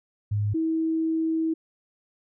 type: tone pair in turn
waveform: sine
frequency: 103.83 / 322.5 Hz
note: G#2 / E4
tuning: 0 / -38 cents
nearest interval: octave + minor sixth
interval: 1962 cents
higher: second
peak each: -22 dBFS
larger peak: neither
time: 0.31-0.54 / 0.54-1.54 s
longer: second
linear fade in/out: 10 ms
effects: none